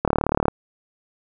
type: click train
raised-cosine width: 1 ms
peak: -4 dBFS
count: 17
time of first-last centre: 0.05-0.482 s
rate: 37 Hz
effects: none